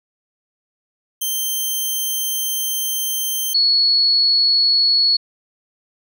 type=tone pair in turn; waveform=5% pulse / sine; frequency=3136 / 4376 Hz; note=G7 / C#8; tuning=0 / -23 cents; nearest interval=tritone; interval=577 cents; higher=second; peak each=-11 / -12 dBFS; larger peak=first; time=1.21-3.54 / 3.54-5.17 s; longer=first; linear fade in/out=10 ms; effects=none